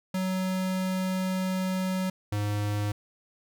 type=tone pair in turn; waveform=square; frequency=186.8 / 103.66 Hz; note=F#3 / G#2; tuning=+17 / -3 cents; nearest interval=minor seventh; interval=1020 cents; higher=first; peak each=-27 / -27 dBFS; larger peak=neither; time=0.14-2.1 / 2.32-2.92 s; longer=first; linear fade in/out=5 ms; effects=none